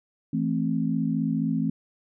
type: chord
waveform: sine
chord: A minor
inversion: second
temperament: just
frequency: 165 / 220 / 264 Hz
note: E3 / A3 / C4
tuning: +2 / 0 / +16 cents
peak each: -27 dBFS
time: 0.33-1.7 s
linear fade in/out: 5 ms
effects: none